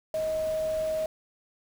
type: tone in noise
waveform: sine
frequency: 630 Hz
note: D#5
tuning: 21 cents sharp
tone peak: -26 dBFS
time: 0.14-1.06 s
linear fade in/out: 2 ms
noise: pink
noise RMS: -44 dBFS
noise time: 0.14-1.06 s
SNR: +15 dB
effects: none